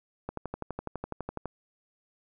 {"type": "click train", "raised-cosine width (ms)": 1, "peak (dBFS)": -20, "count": 15, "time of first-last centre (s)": [0.29, 1.457], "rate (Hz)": 12, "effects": []}